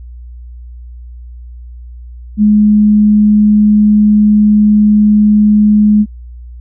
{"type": "tone", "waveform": "sine", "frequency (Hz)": 210.1, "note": "G#3", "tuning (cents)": 20, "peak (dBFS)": -4, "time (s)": [2.37, 6.06], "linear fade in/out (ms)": 50, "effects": ["added 60 Hz sine -27 dBFS peak until 6.6 s"]}